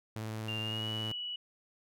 sawtooth tone with vibrato, 109.6 Hz, A2, 6 cents flat, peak -33 dBFS, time 0.16-1.12 s, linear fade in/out 0 ms, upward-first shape square, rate 18 Hz, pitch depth 16 cents each way
sine tone with pitch glide, 2794 to 2941 Hz, F7 to F#7, 0 to -11 cents, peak -36 dBFS, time 0.48-1.36 s, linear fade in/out 5 ms, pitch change +89 cents, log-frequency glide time 0.61-0.88 s
effects none

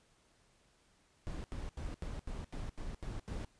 brown noise bursts, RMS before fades -41 dBFS, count 9, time 1.27-3.448 s, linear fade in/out 0 ms, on 170 ms, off 81 ms, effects pink hiss -70 dBFS RMS until 3.59 s + resampled to 22050 Hz

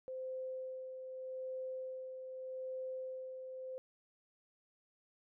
sine tone with tremolo, 518 Hz, C5, 17 cents flat, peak -39 dBFS, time 0.08-3.78 s, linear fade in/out 0 ms, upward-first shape sine, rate 0.82 Hz, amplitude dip 45%, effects none

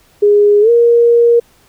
sine tone with pitch glide, 412.3 to 470.9 Hz, G#4 to A#4, -13 to +18 cents, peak -5 dBFS, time 0.22-1.4 s, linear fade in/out 10 ms, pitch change +231 cents, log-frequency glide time 0.61-0.7 s, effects pink hiss -50 dBFS RMS until 1.68 s

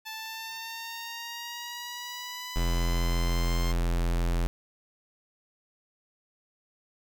10% pulse linear sweep, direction up, 876 to 1056 Hz, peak -28 dBFS, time 0.05-3.73 s, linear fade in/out 20 ms
square tone, 42.85 Hz, F1, 32 cents flat, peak -25 dBFS, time 2.56-4.47 s, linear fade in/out 0 ms
effects none

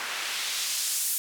white noise with band-pass filter sweep, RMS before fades -30 dBFS, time 0-1.18 s, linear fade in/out 0 ms, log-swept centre 1400 to 11000 Hz, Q 0.84, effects none

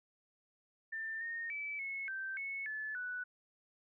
sine tone with pitch steps, 1788 / 1843 / 2306 / 2189 / 1558 / 2200 / 1732 / 1483 Hz, A6 / A#6 / D7 / C#7 / G6 / C#7 / A6 / F#6, +27 / -20 / -32 / -22 / -11 / -14 / -28 / +4 cents, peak -38 dBFS, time 0.92-3.24 s, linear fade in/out 10 ms, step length 290 ms, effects none

